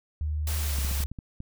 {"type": "tone with pitch glide", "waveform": "sine", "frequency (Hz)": [76, 69.29], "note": ["D#2", "C#2"], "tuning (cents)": [-40, 0], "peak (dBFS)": -26, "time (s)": [0.21, 1.06], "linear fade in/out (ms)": 0, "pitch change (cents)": -160, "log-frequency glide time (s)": [0.61, 0.76]}
{"type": "noise", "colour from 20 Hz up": "white", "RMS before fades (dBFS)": -35, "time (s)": [0.47, 1.04], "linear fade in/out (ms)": 2}
{"type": "clicks", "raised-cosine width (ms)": 5, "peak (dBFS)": -25, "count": 7, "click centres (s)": [0.787, 0.848, 0.914, 1.004, 1.116, 1.188, 1.404]}
{"effects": []}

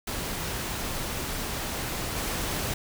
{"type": "noise with level steps", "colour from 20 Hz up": "pink", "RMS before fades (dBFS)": [-32, -30], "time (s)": [0.07, 2.74], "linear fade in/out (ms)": 5, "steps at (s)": 2.16, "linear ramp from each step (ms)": 5, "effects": []}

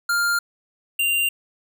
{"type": "tone pair in turn", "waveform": "square", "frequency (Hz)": [1400, 2782], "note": ["F6", "F7"], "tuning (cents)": [4, -7], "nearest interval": "octave", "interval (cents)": 1189, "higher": "second", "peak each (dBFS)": -19, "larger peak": "neither", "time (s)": [[0.09, 0.39], [0.99, 1.29]], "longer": "neither", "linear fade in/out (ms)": 5, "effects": []}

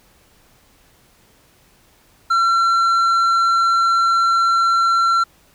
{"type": "tone with tanh clipping", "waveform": "sine", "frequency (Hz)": 1358, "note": "F6", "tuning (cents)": -49, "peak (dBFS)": -14, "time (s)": [2.3, 5.24], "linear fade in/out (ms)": 10, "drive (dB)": 7, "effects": ["pink hiss -54 dBFS RMS until 5.54 s"]}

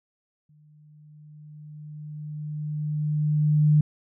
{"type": "tone with exponential growth", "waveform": "sine", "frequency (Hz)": 150.8, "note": "D3", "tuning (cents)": 46, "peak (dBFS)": -14, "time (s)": [0.49, 3.81], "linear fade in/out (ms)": 5, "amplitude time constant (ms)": 720, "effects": []}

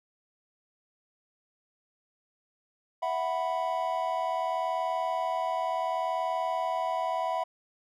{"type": "chord", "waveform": "triangle", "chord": "E suspended second", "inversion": "none", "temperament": "equal", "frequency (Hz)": [659.3, 740, 987.8], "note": ["E5", "F#5", "B5"], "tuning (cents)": [0, 0, 0], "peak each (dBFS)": -30, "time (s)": [3.02, 7.44], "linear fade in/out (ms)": 10, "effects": []}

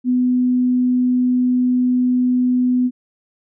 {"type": "tone", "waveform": "sine", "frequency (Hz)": 250, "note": "B3", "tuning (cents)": 21, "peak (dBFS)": -13, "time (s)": [0.04, 2.91], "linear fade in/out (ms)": 50, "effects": []}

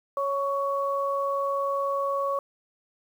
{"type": "tone pair together", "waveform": "sine", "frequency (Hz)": [554.4, 1117.5], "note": ["C#5", "C#6"], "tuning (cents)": [0, 14], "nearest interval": "octave", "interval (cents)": 1214, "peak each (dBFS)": -27, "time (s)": [0.17, 2.39], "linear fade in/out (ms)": 2, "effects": ["9-bit"]}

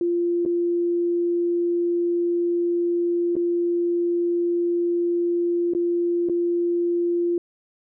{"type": "tone with dropouts", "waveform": "sine", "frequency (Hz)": 346.1, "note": "F4", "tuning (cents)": -16, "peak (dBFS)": -19, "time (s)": [0.01, 7.38], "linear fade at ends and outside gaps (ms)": 2, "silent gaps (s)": [[0.452, 0.46], [3.355, 3.365], [5.736, 5.749], [6.288, 6.296]], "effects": []}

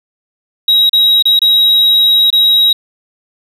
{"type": "tone with dropouts", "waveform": "sine", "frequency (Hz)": 3828, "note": "A#7", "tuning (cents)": 45, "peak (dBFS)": -3, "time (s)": [0.68, 2.73], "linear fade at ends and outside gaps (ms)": 5, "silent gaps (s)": [[0.895, 0.931], [1.225, 1.254], [1.392, 1.417], [2.304, 2.327]], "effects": ["tanh soft clip ceiling -5 dBFS", "7-bit"]}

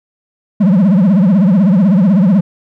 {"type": "tone with vibrato", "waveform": "triangle", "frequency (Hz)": 191.3, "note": "G3", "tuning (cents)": -42, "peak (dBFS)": -4, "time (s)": [0.6, 2.41], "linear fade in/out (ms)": 10, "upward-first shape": "triangle", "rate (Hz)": 16, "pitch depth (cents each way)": 260, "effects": []}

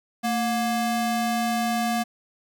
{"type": "ring-modulated tone", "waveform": "square", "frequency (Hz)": 471.5, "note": "A#4", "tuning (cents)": 20, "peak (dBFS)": -20, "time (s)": [0.23, 2.04], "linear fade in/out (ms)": 20, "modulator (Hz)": 246, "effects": []}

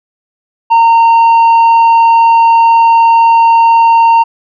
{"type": "tone with tanh clipping", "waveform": "sine", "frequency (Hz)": 919, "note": "A#5", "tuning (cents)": -25, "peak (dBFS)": -4, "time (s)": [0.7, 4.24], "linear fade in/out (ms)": 20, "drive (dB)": 4, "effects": []}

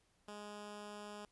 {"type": "tone", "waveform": "10% pulse", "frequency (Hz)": 207.7, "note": "G#3", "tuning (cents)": 0, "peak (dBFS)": -39, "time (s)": [0.28, 1.25], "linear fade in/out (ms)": 2, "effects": ["pink hiss -75 dBFS RMS until 1.31 s", "resampled to 24000 Hz"]}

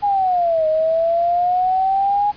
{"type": "exponential two-way sweep", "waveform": "sine", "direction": "down then up", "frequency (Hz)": [830.6, 622.3, 830.6], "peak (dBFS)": -14, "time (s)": [0.02, 2.32], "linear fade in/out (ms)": 20, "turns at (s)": 0.67, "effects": ["pink hiss -44 dBFS RMS until 2.36 s", "resampled to 11025 Hz"]}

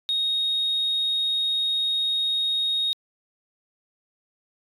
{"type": "tone", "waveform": "sine", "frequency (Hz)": 3736, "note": "A#7", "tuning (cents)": 3, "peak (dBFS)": -20, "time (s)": [0.09, 2.93], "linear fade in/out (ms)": 0, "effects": ["tanh soft clip ceiling -18 dBFS"]}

